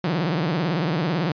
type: tone with vibrato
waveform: sawtooth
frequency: 165.1 Hz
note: E3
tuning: 3 cents sharp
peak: -17 dBFS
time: 0.04-1.32 s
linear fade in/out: 2 ms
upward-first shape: triangle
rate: 18 Hz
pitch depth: 270 cents each way
effects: resampled to 11025 Hz